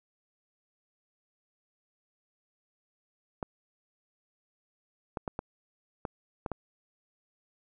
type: clicks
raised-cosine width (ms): 1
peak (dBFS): -19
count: 7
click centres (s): 3.428 / 5.172 / 5.278 / 5.391 / 6.052 / 6.462 / 6.517
effects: none